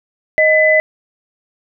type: tone pair together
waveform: sine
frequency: 624 / 2006 Hz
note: D#5 / B6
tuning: +5 / +26 cents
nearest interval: octave + minor sixth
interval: 2021 cents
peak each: -11 dBFS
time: 0.38-0.8 s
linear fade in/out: 0 ms
effects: none